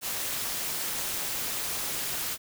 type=noise with amplitude modulation; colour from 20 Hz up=white; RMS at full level=-29 dBFS; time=0.01-2.38 s; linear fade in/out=50 ms; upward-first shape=sine; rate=255 Hz; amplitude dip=65%; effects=none